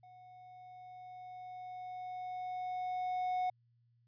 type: tone with level ramp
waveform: triangle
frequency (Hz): 733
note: F#5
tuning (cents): -16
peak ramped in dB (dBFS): -53 to -29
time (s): 0.03-3.5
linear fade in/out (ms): 5
effects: added 118 Hz sine -68 dBFS peak until 4.07 s + resampled to 11025 Hz